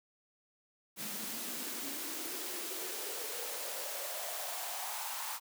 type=noise with high-pass filter sweep; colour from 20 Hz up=white; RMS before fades=-40 dBFS; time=0.96-5.4 s; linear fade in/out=50 ms; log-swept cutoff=200 to 950 Hz; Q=5; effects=none